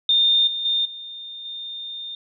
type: tone with level steps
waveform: sine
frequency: 3629 Hz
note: A#7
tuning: 47 cents flat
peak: -14 / -24 / -18 / -33 / -30 dBFS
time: 0.09-2.15 s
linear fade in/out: 2 ms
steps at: 0.47 / 0.65 / 0.85 / 1.45 s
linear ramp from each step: 5 ms
effects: none